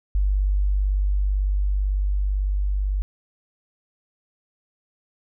sine tone with level ramp, 49 Hz, G1, in tune, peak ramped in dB -17 to -20 dBFS, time 0.15-3.02 s, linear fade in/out 0 ms, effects none

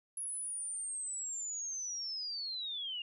sine linear sweep, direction down, 10560 to 2794 Hz, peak -37 dBFS, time 0.17-3.02 s, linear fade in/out 2 ms, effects none

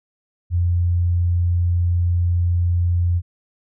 sine tone, 87.31 Hz, F2, in tune, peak -15 dBFS, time 0.5-3.22 s, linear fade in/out 50 ms, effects none

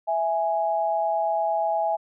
sine tone pair together, 659.3 / 830.7 Hz, E5 / G#5, 0 / 0 cents, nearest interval major third, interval 400 cents, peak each -24 / -24 dBFS, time 0.07-1.97 s, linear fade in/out 20 ms, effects none

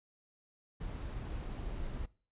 brown noise, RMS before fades -40 dBFS, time 0.8-2.06 s, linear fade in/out 10 ms, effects noise-tail reverb RT60 0.4 s tail -21 dB re dry + resampled to 8000 Hz

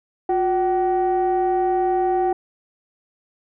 sine tone pair together, 358.7 / 761.8 Hz, F4 / G5, +46 / -50 cents, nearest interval octave + minor second, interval 1304 cents, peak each -18 dBFS, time 0.29-2.33 s, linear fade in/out 5 ms, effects tanh soft clip ceiling -13 dBFS

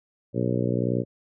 harmonic tone, 61 Hz, B1, 21 cents flat, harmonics 2 / 3 / 4 / 5 / 6 / 7 / 8 / 9, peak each -27 / -29 / -30 / -31 / -32 / -32 / -33 / -34 dBFS, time 0.33-1.05 s, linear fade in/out 50 ms, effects none

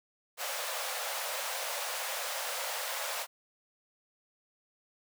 pink high-pass noise, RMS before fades -36 dBFS, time 0.37-3.27 s, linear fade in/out 50 ms, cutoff 490 Hz, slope 96 dB/octave, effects none

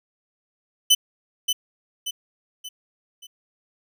sawtooth tone with echo, 3017 Hz, F#7, 33 cents sharp, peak -9 dBFS, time 0.9-0.95 s, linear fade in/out 10 ms, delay 580 ms, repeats 4, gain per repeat -7 dB, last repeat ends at 3.27 s, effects none

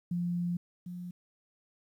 sine tone pair in turn, 174.61 / 177.56 Hz, F3 / F3, 0 / +29 cents, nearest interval unison, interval 29 cents, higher second, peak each -29 / -38 dBFS, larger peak first, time 0.11-0.57 / 0.86-1.11 s, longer first, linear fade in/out 5 ms, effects 11-bit

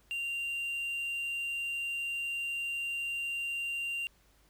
triangle tone with quantisation, 2776 Hz, F7, 11 cents flat, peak -31 dBFS, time 0.11-4.07 s, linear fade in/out 0 ms, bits 10, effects added 50 Hz sine -66 dBFS peak until 4.49 s + pink hiss -67 dBFS RMS until 4.49 s

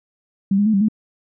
sine tone with pitch steps, 195.7 / 204.8 / 218.6 / 196 / 215.9 Hz, G3 / G#3 / A3 / G3 / A3, -3 / -24 / -11 / 0 / -33 cents, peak -13 dBFS, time 0.51-0.885 s, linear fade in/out 5 ms, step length 75 ms, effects none

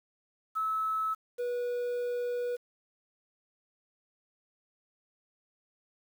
sine / triangle tone pair in turn, 1300 / 486.9 Hz, E6 / B4, -24 / -25 cents, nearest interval octave + perfect fourth, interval 1701 cents, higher first, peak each -28 dBFS, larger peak neither, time 0.55-1.15 / 1.38-2.57 s, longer second, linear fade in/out 20 ms, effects 9-bit

